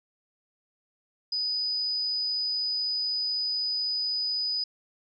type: tone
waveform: sine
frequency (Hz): 4978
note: D#8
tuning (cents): 0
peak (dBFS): -26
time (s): 1.32-4.64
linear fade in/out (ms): 5
effects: none